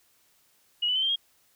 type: tone with pitch steps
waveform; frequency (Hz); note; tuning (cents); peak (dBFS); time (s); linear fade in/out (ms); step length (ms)
sine; 2900 / 2985 / 3072 / 3162 / 3255; F#7 / F#7 / G7 / G7 / G#7; -35 / +15 / -36 / +14 / -36; -23; 0.82-1.16; 10; 68
effects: white hiss -65 dBFS RMS until 1.55 s